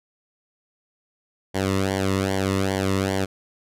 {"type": "tone with flanger", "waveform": "sawtooth", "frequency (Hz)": 96.4, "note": "G2", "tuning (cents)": -28, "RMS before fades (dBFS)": -23, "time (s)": [1.54, 3.26], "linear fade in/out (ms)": 20, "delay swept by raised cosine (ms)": [0.77, 1.3], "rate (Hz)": 2.5, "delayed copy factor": -0.95, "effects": ["low-pass 12000 Hz 12 dB/octave"]}